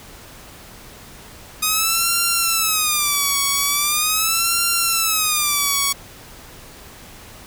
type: tone with vibrato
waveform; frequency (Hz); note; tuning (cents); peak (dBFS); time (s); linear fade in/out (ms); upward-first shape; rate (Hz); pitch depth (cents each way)
5% pulse; 1241; D#6; -5; -5; 1.62-5.93; 10; sine; 0.41; 180
effects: pink hiss -41 dBFS RMS until 7.46 s